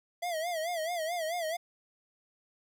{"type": "tone with vibrato", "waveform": "square", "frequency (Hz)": 667, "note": "E5", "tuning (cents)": 20, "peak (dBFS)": -32, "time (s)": [0.22, 1.57], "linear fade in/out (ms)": 10, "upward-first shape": "sine", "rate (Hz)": 4.6, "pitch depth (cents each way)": 120, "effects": []}